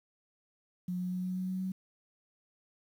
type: tone with pitch steps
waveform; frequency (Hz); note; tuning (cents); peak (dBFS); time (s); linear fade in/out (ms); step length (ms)
sine; 180 / 181.25 / 182.51 / 183.78 / 185.06 / 186.35 / 187.64; F#3 / F#3 / F#3 / F#3 / F#3 / F#3 / F#3; -47 / -35 / -23 / -11 / +1 / +13 / +25; -32; 0.88-1.72; 5; 120
effects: 10-bit